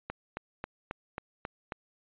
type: click train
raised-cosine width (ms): 0.5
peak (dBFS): -20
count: 7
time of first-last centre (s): 0.1-1.722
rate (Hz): 3.7
effects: resampled to 8000 Hz